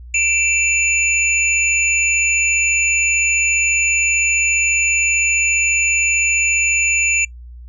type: tone cluster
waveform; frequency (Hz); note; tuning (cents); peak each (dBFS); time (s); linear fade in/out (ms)
sine; 2346 / 2681 / 6940; D7 / E7 / A8; -2 / +29 / -25; -18; 0.14-7.25; 5
effects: noise-tail reverb RT60 0.1 s tail -24 dB re dry + added 60 Hz sine -33 dBFS peak until 7.68 s